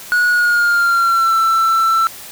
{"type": "tone with pitch glide", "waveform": "triangle", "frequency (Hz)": [1457, 1336.1], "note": ["F#6", "E6"], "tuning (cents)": [-27, 23], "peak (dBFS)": -9, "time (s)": [0.12, 2.07], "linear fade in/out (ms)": 0, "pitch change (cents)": -150, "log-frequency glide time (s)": [0.3, 1.35], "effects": ["white hiss -34 dBFS RMS until 2.31 s"]}